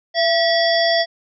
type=harmonic tone with a mistuned harmonic; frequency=674 Hz; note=E5; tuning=38 cents sharp; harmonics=1 / 3 / 5 / 7 / 8; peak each=-16 / -21 / -23 / -24 / -25 dBFS; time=0.14-1.06 s; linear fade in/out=50 ms; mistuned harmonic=3; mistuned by=-76 cents; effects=none